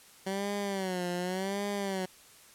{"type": "tone with vibrato", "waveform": "15% pulse", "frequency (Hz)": 189.6, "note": "F#3", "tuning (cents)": 43, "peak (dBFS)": -25, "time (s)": [0.26, 2.06], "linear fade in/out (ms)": 10, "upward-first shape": "sine", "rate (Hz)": 0.88, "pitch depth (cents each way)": 120, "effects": ["white hiss -56 dBFS RMS until 2.54 s", "low-pass 12000 Hz 12 dB/octave"]}